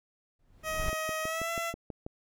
brown noise with exponential growth, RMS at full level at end -30 dBFS, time 0.39-0.9 s, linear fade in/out 5 ms, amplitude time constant 110 ms
15% pulse tone with pitch glide, 631 to 672.4 Hz, D#5 to E5, +24 to +34 cents, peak -25 dBFS, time 0.63-1.74 s, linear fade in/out 50 ms, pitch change +110 cents, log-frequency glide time 1.23-1.51 s
click train, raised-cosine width 2 ms, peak -25 dBFS, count 8, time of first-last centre 0.93-2.065 s, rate 6.17 Hz
effects none

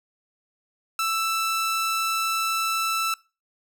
sawtooth tone, 1324 Hz, E6, 7 cents sharp, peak -19 dBFS, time 0.99-3.14 s, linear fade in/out 2 ms, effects noise-tail reverb RT60 0.3 s tail -22 dB re dry

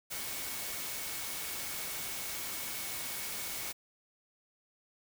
sine tone in noise, 2217 Hz, C#7, in tune, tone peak -50 dBFS, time 0.1-3.73 s, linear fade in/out 20 ms, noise white, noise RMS -39 dBFS, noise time 0.1-3.73 s, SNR -14 dB, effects none

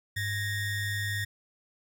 square ring-modulated tone, 880 Hz, A5, in tune, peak -27 dBFS, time 0.16-1.25 s, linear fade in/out 10 ms, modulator 982 Hz, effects none

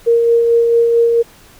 sine tone with tremolo, 466.2 Hz, A#4, in tune, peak -7 dBFS, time 0.06-1.23 s, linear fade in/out 20 ms, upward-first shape sine, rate 4.5 Hz, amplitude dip 30%, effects pink hiss -44 dBFS RMS until 1.59 s

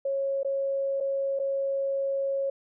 sine tone with dropouts, 548 Hz, C#5, 20 cents flat, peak -25 dBFS, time 0.05-2.5 s, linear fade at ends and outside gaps 5 ms, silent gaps 0.432-0.447 / 1.003-1.007 / 1.391-1.397 s, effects none

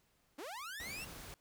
sawtooth linear sweep, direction up, 245.2 to 2794 Hz, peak -40 dBFS, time 0.38-1.05 s, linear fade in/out 10 ms
pink noise, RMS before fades -50 dBFS, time 0.8-1.34 s, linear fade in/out 0 ms
effects pink hiss -74 dBFS RMS until 1.4 s

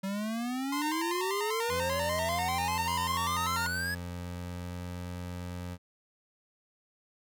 square exponential sweep, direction up, 190.5 to 1697 Hz, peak -32 dBFS, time 0.03-3.95 s, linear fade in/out 10 ms
sawtooth tone with vibrato, 975 Hz, B5, 23 cents flat, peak -29 dBFS, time 0.72-3.67 s, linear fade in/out 5 ms, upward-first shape square, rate 5.1 Hz, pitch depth 110 cents each way
25% pulse tone with pitch glide, 86.6 to 88.88 Hz, F2 to F2, -14 to +31 cents, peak -33 dBFS, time 1.68-5.78 s, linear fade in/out 50 ms, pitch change +45 cents, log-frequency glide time 2.92-4.88 s
effects none

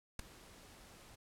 pink noise with ADSR envelope, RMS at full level -39 dBFS, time 0.19-1.16 s, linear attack 4 ms, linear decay 6 ms, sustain -19 dB, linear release 15 ms, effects low-pass 12000 Hz 12 dB/octave

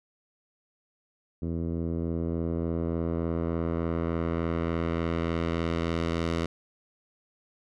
10% pulse tone with low-pass filter sweep, 83.4 Hz, E2, 21 cents sharp, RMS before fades -29 dBFS, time 1.42-6.46 s, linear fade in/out 5 ms, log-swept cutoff 300 to 5500 Hz, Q 0.72, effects none

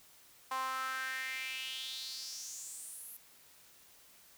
sawtooth tone with high-pass filter sweep, 261.6 Hz, C4, in tune, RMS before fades -41 dBFS, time 0.51-3.17 s, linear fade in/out 5 ms, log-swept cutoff 960 to 12000 Hz, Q 4.8, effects white hiss -61 dBFS RMS until 4.37 s

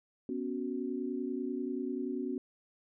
sine chord, B suspended second, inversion none, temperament equal, 246.9 / 277.2 / 370 Hz, B3 / C#4 / F#4, 0 / 0 / 0 cents, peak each -37 / -37 / -38 dBFS, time 0.29-2.38 s, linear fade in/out 2 ms, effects none

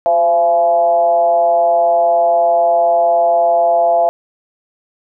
sine tone with frequency modulation, 681 Hz, F5, 44 cents flat, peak -9 dBFS, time 0.06-4.09 s, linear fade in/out 0 ms, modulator 163 Hz, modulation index 0.67, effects none

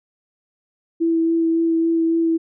sine tone with vibrato, 329.6 Hz, E4, in tune, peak -15 dBFS, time 1-2.38 s, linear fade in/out 20 ms, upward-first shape sine, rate 3.6 Hz, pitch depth 12 cents each way, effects none

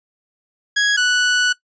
sawtooth tone pair in turn, 1661.2 / 1480 Hz, G#6 / F#6, 0 / 0 cents, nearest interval major second, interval 200 cents, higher first, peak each -10 dBFS, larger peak neither, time 0.76-0.97 / 0.97-1.53 s, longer second, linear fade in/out 10 ms, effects noise-tail reverb RT60 0.1 s tail -19 dB re dry + resampled to 16000 Hz

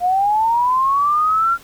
sine linear sweep, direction up, 700 to 1391 Hz, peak -13 dBFS, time 0-1.58 s, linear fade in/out 50 ms, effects pink hiss -44 dBFS RMS until 1.63 s

